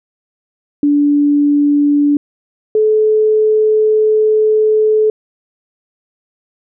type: tone pair in turn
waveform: sine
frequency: 290 / 431.5 Hz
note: D4 / A4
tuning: -22 / -34 cents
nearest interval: perfect fifth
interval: 688 cents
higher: second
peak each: -8 dBFS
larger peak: neither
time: 0.83-2.17 / 2.75-5.1 s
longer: second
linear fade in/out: 2 ms
effects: none